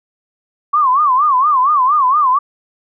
sine tone with vibrato, 1108.7 Hz, C#6, in tune, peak -9 dBFS, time 0.73-2.39 s, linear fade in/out 10 ms, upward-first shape sine, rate 4.3 Hz, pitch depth 180 cents each way, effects none

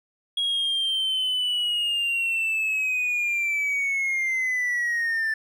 triangle linear sweep, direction down, 3313 to 1760 Hz, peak -20 dBFS, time 0.37-5.34 s, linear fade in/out 5 ms, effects tanh soft clip ceiling -16 dBFS

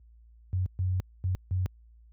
sine tone bursts at uneven times, 92.2 Hz, F#2, 6 cents flat, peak -24 dBFS, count 4, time 0.53-0.66 / 0.79-1 / 1.24-1.35 / 1.51-1.66 s, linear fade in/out 0 ms, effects added 57 Hz sine -49 dBFS peak until 2.12 s + high-pass 60 Hz 12 dB/octave

